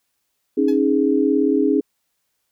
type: chord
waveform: sine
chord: C# suspended second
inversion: none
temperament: equal with one note detuned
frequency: 273.4 / 311.1 / 415.3 Hz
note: C#4 / D#4 / G#4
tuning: -24 / 0 / 0 cents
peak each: -18 / -19 / -19 dBFS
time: 0.57-1.81 s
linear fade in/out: 10 ms
type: tone with exponential decay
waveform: 10% pulse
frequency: 850 Hz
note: G#5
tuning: 40 cents sharp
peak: -27 dBFS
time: 0.68-0.81 s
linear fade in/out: 5 ms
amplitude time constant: 27 ms
effects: white hiss -72 dBFS RMS until 2.51 s